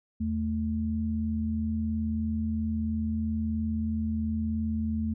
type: tone pair together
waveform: sine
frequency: 81.1 / 220.3 Hz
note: E2 / A3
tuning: -28 / +2 cents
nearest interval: octave + perfect fourth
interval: 1730 cents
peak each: -31 / -28 dBFS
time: 0.2-5.14 s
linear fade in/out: 10 ms
effects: none